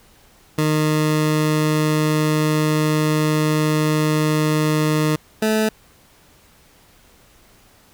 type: tone pair in turn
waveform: 20% pulse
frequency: 153.8 / 217.5 Hz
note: D#3 / A3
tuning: -20 / -20 cents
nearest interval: tritone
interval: 600 cents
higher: second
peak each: -11 dBFS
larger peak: neither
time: 0.58-5.16 / 5.42-5.69 s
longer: first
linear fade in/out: 5 ms
effects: pink hiss -52 dBFS RMS until 7.93 s